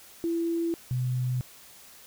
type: tone pair in turn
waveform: sine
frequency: 335.2 / 126.18 Hz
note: E4 / B2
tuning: +29 / +38 cents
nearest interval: octave + perfect fourth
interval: 1691 cents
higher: first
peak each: -25 dBFS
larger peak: neither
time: 0.24-0.74 / 0.91-1.41 s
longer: neither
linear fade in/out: 0 ms
effects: white hiss -51 dBFS RMS until 2.06 s